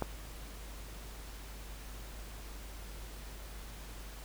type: click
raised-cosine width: 1 ms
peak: -18 dBFS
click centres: 0.023 s
effects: added 50 Hz sine -45 dBFS peak until 4.24 s + pink hiss -51 dBFS RMS until 4.24 s